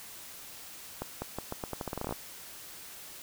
accelerating click train, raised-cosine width 1 ms, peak -20 dBFS, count 16, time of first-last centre 1.02-2.125 s, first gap 200 ms, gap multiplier 0.83, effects white hiss -47 dBFS RMS until 3.22 s

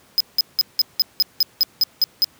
square tone bursts, 5050 Hz, D#8, 25 cents sharp, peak -13 dBFS, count 11, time 0.18-2.244 s, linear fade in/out 0 ms, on 24 ms, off 180 ms, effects pink hiss -53 dBFS RMS until 2.39 s + high-pass 100 Hz 12 dB/octave

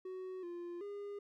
triangle tone with pitch steps, 372.5 / 347.7 / 406.5 Hz, F#4 / F4 / G#4, +12 / -8 / -37 cents, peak -40 dBFS, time 0.05-1.19 s, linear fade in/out 5 ms, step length 380 ms, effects none

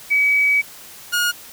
sine / sawtooth tone pair in turn, 2276 / 1433.8 Hz, C#7 / F6, +45 / +45 cents, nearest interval minor sixth, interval 800 cents, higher first, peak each -13 dBFS, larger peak neither, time 0.1-0.62 / 1.12-1.32 s, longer first, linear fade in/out 20 ms, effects white hiss -40 dBFS RMS until 1.52 s

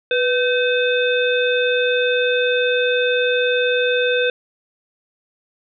harmonic tone with a mistuned harmonic, 513 Hz, C5, 34 cents flat, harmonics 1 / 3 / 5 / 7, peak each -17 / -22 / -24 / -25 dBFS, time 0.11-4.3 s, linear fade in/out 2 ms, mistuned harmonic 1, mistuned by -67 cents, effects none

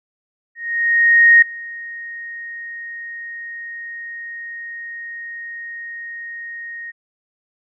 sine tone with ADSR envelope, 1864.7 Hz, A#6, in tune, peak -5 dBFS, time 0.55-6.92 s, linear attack 870 ms, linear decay 5 ms, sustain -23 dB, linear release 24 ms, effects none

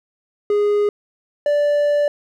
triangle tone pair in turn, 413.2 / 584.4 Hz, G#4 / D5, -9 / -9 cents, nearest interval tritone, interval 600 cents, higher second, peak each -12 dBFS, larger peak neither, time 0.5-0.89 / 1.46-2.08 s, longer second, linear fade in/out 2 ms, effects none

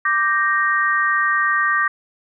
sine chord, G minor, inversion second, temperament equal, 1174.7 / 1568 / 1864.7 Hz, D6 / G6 / Bb6, 0 / 0 / 0 cents, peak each -19 / -21 / -19 dBFS, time 0.05-1.88 s, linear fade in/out 5 ms, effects none

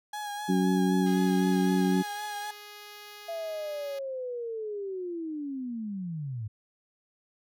35% pulse tone with vibrato, 830.6 Hz, G#5, in tune, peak -32 dBFS, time 0.13-2.51 s, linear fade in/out 5 ms, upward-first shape sine, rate 3.9 Hz, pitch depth 28 cents each way
harmonic tone, 92.8 Hz, F#2, 6 cents sharp, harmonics 2 / 3 / 4, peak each -24 / -28 / -30 dBFS, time 0.48-2.03 s, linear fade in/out 20 ms
5% pulse tone, 415.3 Hz, G#4, in tune, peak -33 dBFS, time 1.06-3.99 s, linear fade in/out 5 ms
sine linear sweep, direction down, 676 to 101.5 Hz, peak -32 dBFS, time 3.28-6.48 s, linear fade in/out 10 ms
effects none

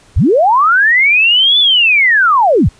sine linear two-way sweep, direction up then down, 38.89 to 3520 to 38.89 Hz, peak -6 dBFS, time 0.16-2.69 s, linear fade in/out 10 ms, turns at 1.59 s, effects pink hiss -46 dBFS RMS until 2.79 s + resampled to 22050 Hz

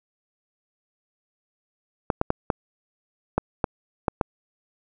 clicks, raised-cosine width 1 ms, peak -6 dBFS, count 8, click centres 2.102 / 2.214 / 2.304 / 2.502 / 3.38 / 3.642 / 4.082 / 4.212 s, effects none

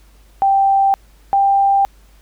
sine tone pair in turn, 784 / 790.8 Hz, G5 / G5, 0 / +15 cents, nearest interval unison, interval 15 cents, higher second, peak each -10 dBFS, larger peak neither, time 0.42-0.94 / 1.33-1.85 s, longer neither, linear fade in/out 0 ms, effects added 50 Hz sine -45 dBFS peak until 2.21 s + pink hiss -54 dBFS RMS until 2.21 s

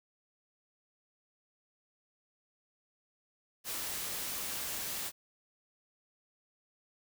white noise, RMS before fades -38 dBFS, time 3.64-5.12 s, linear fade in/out 50 ms, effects none

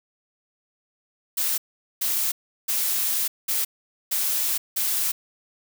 blue noise bursts at uneven times, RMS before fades -24 dBFS, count 6, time 1.37-1.58 / 2.01-2.32 / 2.68-3.28 / 3.48-3.65 / 4.11-4.58 / 4.76-5.12 s, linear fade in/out 10 ms, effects none

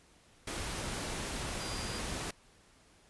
sine tone in noise, 4808 Hz, D8, 40 cents sharp, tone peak -45 dBFS, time 1.6-1.99 s, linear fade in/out 5 ms, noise pink, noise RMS -38 dBFS, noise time 0.47-2.31 s, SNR -10 dB, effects pink hiss -63 dBFS RMS until 3.09 s + resampled to 24000 Hz

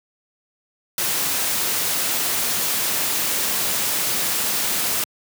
white noise, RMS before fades -22 dBFS, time 0.98-5.04 s, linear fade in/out 2 ms, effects high-pass 100 Hz 12 dB/octave

